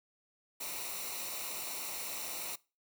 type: noise with comb filter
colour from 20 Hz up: white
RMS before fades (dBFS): -40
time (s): 0.6-2.56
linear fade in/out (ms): 10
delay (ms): 0.61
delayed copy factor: -0.65
effects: noise-tail reverb RT60 0.3 s tail -22 dB re dry